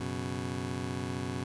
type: chord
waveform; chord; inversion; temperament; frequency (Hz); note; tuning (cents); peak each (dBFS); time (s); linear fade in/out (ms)
20% pulse; F# suspended fourth; none; just; 92.5 / 123.33 / 138.75; F#2 / B2 / C#3; 0 / -2 / +2; -33 / -32 / -36; 0-1.44; 5
effects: resampled to 24000 Hz